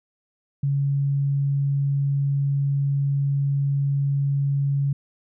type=tone; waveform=sine; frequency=140 Hz; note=C#3; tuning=18 cents sharp; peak=-19 dBFS; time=0.63-4.93 s; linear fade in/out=5 ms; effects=none